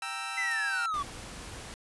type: chord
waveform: 20% pulse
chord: E diminished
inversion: first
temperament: equal with one note detuned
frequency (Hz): 784 / 932.3 / 1323.1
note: G5 / Bb5 / E6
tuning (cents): 0 / 0 / +6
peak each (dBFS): -35 / -37 / -31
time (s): 0.02-0.86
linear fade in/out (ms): 2
type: linear sweep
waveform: triangle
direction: down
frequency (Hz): 2058 to 1108.7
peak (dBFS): -27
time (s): 0.37-1.03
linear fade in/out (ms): 10
type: noise with exponential decay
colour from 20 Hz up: blue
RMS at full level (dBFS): -39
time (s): 0.51-0.67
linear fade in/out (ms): 1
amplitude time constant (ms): 34
type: noise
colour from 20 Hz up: pink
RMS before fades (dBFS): -43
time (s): 0.94-1.74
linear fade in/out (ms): 0
effects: resampled to 24000 Hz